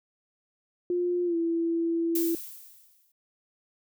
sine tone with pitch glide, 353.5 to 333.7 Hz, F4 to E4, +21 to +21 cents, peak -24 dBFS, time 0.9-2.35 s, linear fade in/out 2 ms, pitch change -100 cents, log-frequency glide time 1.25-1.36 s
violet noise with exponential decay, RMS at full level -29 dBFS, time 2.15-3.12 s, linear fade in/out 5 ms, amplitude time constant 210 ms
effects none

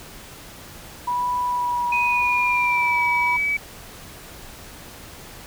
sine tone with vibrato, 976 Hz, B5, 21 cents flat, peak -20 dBFS, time 1.07-3.37 s, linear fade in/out 10 ms, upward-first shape sine, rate 0.88 Hz, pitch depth 18 cents each way
sine tone with pitch glide, 2493 to 2286 Hz, D#7 to D7, +3 to -47 cents, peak -19 dBFS, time 1.92-3.57 s, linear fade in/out 5 ms, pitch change -150 cents, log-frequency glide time 2.06-3.03 s
effects tanh soft clip ceiling -9 dBFS + pink hiss -41 dBFS RMS until 5.46 s

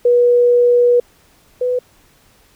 sine tone pair in turn, 485 / 497.8 Hz, B4 / B4, -31 / +14 cents, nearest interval unison, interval 45 cents, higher second, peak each -8 / -14 dBFS, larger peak first, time 0.05-1 / 1.61-1.79 s, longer first, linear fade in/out 5 ms, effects pink hiss -52 dBFS RMS until 2.55 s

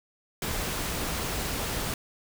pink noise, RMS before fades -31 dBFS, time 0.42-1.94 s, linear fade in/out 2 ms, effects none

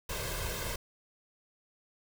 pink noise with comb filter, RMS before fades -36 dBFS, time 0.09-0.76 s, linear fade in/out 5 ms, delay 1.9 ms, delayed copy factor +0.7, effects none

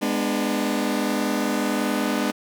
sawtooth chord, G# diminished, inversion none, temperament just, 207.7 / 249.2 / 299 Hz, G#3 / B3 / D4, 0 / +16 / +31 cents, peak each -22 dBFS, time 0.01-2.32 s, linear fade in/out 20 ms, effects none

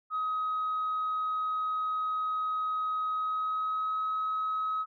sine tone with pitch glide, 1264 to 1276.5 Hz, D#6 to D#6, +27 to +44 cents, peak -27 dBFS, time 0.1-4.86 s, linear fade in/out 50 ms, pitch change +17 cents, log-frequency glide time 3.11-4.04 s, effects tanh soft clip ceiling -25 dBFS

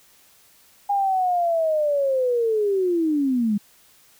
sine linear sweep, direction down, 815 to 199.1 Hz, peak -18 dBFS, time 0.89-3.58 s, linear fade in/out 10 ms, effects white hiss -55 dBFS RMS until 4.19 s

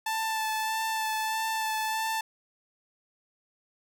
sawtooth tone with vibrato, 880 Hz, A5, in tune, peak -24 dBFS, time 0.06-2.21 s, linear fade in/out 5 ms, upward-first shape sine, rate 1.6 Hz, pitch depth 16 cents each way, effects none

